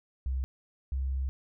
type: tone pair in turn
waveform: sine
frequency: 65.2 / 66.42 Hz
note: C2 / C2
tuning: -5 / +27 cents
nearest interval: unison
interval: 32 cents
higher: second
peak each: -28 dBFS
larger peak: neither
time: 0.26-0.44 / 0.92-1.29 s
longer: second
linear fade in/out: 0 ms
effects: none